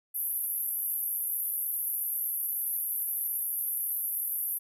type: band-pass noise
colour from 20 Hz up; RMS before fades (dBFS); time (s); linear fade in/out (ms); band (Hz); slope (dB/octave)
white; -32; 0.14-4.59; 20; 11000 to 13000; 96
effects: none